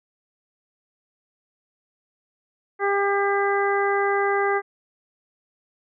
harmonic tone, 400 Hz, G4, 35 cents sharp, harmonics 1 / 2 / 3 / 4 / 5, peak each -22 / -25 / -27 / -28 / -29 dBFS, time 2.79-4.62 s, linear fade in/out 50 ms, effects none

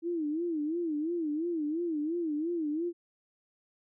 sine tone with vibrato, 320.7 Hz, E4, 48 cents flat, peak -29 dBFS, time 0.02-2.93 s, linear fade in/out 50 ms, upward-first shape sine, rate 2.9 Hz, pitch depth 150 cents each way, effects none

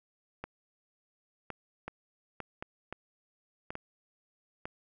clicks, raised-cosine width 0.5 ms, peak -23 dBFS, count 9, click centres 0.44 / 1.503 / 1.88 / 2.403 / 2.625 / 2.926 / 3.705 / 3.754 / 4.655 s, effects none

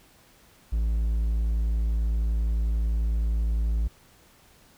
triangle tone, 55.5 Hz, A1, 16 cents sharp, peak -20 dBFS, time 0.72-3.88 s, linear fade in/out 10 ms, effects pink hiss -57 dBFS RMS until 4.77 s

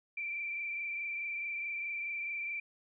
sine tone with frequency modulation, 2349 Hz, D7, in tune, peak -35 dBFS, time 0.17-2.6 s, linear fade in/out 5 ms, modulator 24.7 Hz, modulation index 1.9, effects none

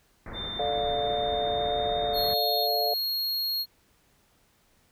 pink low-pass noise, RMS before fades -39 dBFS, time 0.26-2.34 s, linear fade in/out 2 ms, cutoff 2200 Hz, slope 96 dB/octave
sine tone with pitch glide, 3589 to 3660 Hz, A7 to A#7, +34 to -32 cents, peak -33 dBFS, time 0.33-2.68 s, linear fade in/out 50 ms, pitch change +34 cents, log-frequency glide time 0.61-2.09 s
sine chord, D minor, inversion second, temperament just, 440.5 / 587.3 / 704.8 Hz, A4 / D5 / F5, +2 / 0 / +16 cents, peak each -32 / -31 / -28 dBFS, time 0.59-2.94 s, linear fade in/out 5 ms
square tone, 4288 Hz, C8, 42 cents sharp, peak -27 dBFS, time 2.13-3.66 s, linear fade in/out 50 ms
effects pink hiss -65 dBFS RMS until 4.91 s

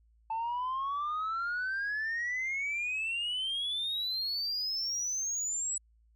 sine exponential sweep, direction up, 880 to 7900 Hz, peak -29 dBFS, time 0.3-5.78 s, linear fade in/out 5 ms, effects tanh soft clip ceiling -29 dBFS + added 56 Hz sine -62 dBFS peak until 6.15 s

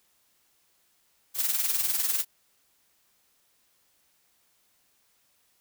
blue noise with tremolo, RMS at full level -24 dBFS, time 1.34-2.25 s, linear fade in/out 50 ms, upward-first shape triangle, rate 20 Hz, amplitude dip 70%, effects white hiss -68 dBFS RMS until 5.6 s

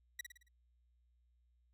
sawtooth tone with echo, 1934 Hz, B6, 37 cents flat, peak -36 dBFS, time 0.19-0.21 s, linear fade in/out 5 ms, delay 55 ms, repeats 5, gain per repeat -6 dB, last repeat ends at 0.485 s, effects added 60 Hz sine -70 dBFS peak until 1.73 s

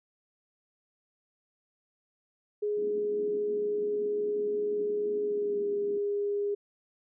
sine tone with pitch glide, 416.7 to 407.7 Hz, G#4 to G#4, +6 to -32 cents, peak -27 dBFS, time 2.62-6.55 s, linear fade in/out 10 ms, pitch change -38 cents, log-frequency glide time 5.22-5.65 s
white band-pass noise, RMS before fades -45 dBFS, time 2.77-5.98 s, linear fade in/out 2 ms, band 200 to 360 Hz, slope 48 dB/octave
effects none

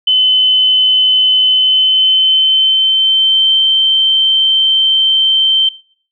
sine tone with pitch glide, 3037 to 3113 Hz, F#7 to G7, +44 to -13 cents, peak -7 dBFS, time 0.07-5.69 s, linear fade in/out 5 ms, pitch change +43 cents, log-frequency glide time 1.46-3.56 s, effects noise-tail reverb RT60 0.5 s tail -22 dB re dry

